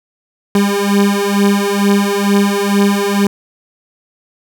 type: beating tone pair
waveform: 30% pulse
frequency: 200 / 202.2 Hz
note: G3 / G#3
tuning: +35 / -46 cents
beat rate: 2.2 Hz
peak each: -11 dBFS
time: 0.55-3.27 s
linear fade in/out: 2 ms
effects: none